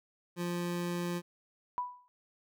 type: tone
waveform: 25% pulse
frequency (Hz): 174.61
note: F3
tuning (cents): 0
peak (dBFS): -29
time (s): 0.36-1.22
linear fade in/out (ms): 50
type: tone with exponential decay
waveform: sine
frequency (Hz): 987.8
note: B5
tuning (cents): 0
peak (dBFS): -28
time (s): 1.78-2.08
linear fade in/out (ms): 0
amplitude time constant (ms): 65
effects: none